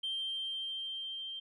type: tone with level ramp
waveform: sine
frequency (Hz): 3153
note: G7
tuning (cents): +9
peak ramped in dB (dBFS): -32 to -39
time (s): 0.03-1.4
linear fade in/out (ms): 10
effects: tanh soft clip ceiling -30 dBFS